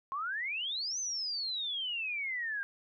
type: exponential two-way sweep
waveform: sine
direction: up then down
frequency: 1052 to 6272 to 1585 Hz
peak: -33 dBFS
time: 0.12-2.63 s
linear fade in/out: 0 ms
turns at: 0.99 s
effects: none